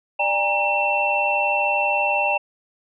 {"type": "tone cluster", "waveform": "sine", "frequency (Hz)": [590, 803, 936, 2694], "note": ["D5", "G5", "A#5", "E7"], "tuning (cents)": [8, 41, 7, 37], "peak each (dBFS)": [-25, -23, -27, -21], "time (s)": [0.19, 2.38], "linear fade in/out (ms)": 10, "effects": []}